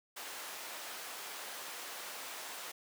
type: high-pass noise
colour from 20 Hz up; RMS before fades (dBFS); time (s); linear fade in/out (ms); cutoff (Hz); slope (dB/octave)
pink; -45; 0.16-2.72; 10; 670; 12
effects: none